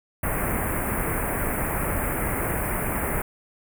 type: band-stop noise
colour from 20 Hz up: pink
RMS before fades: -26 dBFS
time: 0.23-3.22 s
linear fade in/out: 5 ms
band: 2300 to 9200 Hz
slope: 48 dB/octave
effects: none